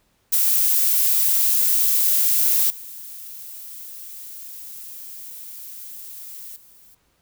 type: noise with level steps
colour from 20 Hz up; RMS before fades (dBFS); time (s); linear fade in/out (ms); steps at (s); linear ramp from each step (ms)
violet; -18 / -37 / -50; 0.32-6.95; 10; 2.7 / 6.56; 2
effects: pink hiss -65 dBFS RMS until 7.21 s